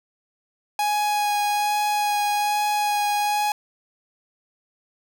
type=tone with vibrato; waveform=45% pulse; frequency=830.6 Hz; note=G#5; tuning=in tune; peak=-20 dBFS; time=0.79-3.52 s; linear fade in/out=2 ms; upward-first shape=sine; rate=1.2 Hz; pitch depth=10 cents each way; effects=none